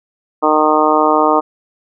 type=harmonic tone; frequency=153.7 Hz; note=D#3; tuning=21 cents flat; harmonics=2 / 3 / 4 / 5 / 6 / 7 / 8; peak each=-17 / -17 / -17 / -17 / -17 / -17 / -17 dBFS; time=0.42-1.41 s; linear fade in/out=20 ms; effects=none